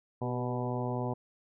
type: harmonic tone with a mistuned harmonic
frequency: 123.47 Hz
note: B2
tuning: in tune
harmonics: 1 / 2 / 3 / 4 / 5 / 6 / 7 / 8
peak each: -34 / -37 / -39 / -40 / -41 / -42 / -42 / -43 dBFS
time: 0.21-1.14 s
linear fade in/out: 10 ms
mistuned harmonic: 3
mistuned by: +36 cents
effects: none